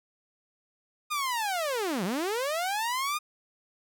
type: linear two-way sweep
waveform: sawtooth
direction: down then up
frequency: 1237 to 166.7 to 1237 Hz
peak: -24 dBFS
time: 1.1-3.19 s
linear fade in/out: 20 ms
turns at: 2.04 s
effects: none